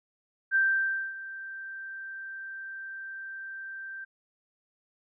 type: tone with ADSR envelope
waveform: sine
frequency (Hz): 1568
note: G6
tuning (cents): 0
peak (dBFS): -20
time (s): 0.51-4.05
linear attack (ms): 43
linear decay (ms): 580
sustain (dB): -17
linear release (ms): 13
effects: none